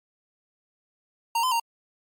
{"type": "tone with pitch steps", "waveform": "square", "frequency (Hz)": [925, 1022, 927], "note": ["A#5", "C6", "A#5"], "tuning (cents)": [-14, -41, -10], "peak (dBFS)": -22, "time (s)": [1.35, 1.599], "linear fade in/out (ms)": 5, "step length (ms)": 83, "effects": ["MP3 96 kbps"]}